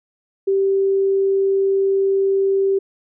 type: tone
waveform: sine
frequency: 390 Hz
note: G4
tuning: 9 cents flat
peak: -14 dBFS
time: 0.47-2.79 s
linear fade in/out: 10 ms
effects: none